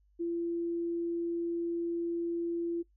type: tone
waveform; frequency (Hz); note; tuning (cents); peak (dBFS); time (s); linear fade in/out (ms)
sine; 340; F4; -46; -30; 0.19-2.83; 20
effects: noise-tail reverb RT60 0.1 s tail -19 dB re dry + added 50 Hz sine -64 dBFS peak until 2.96 s